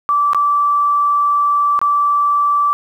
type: tone with dropouts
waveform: sine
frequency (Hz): 1162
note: D6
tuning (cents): -19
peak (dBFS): -11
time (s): 0.09-2.73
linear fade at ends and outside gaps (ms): 0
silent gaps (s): 0.333-0.347 / 1.791-1.815
effects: 8-bit